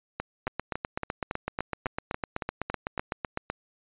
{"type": "two click trains", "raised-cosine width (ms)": 0.5, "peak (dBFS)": [-14, -15], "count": [25, 11], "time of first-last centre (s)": [[0.47, 3.5], [0.2, 2.978]], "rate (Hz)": [7.92, 3.6], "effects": ["resampled to 8000 Hz"]}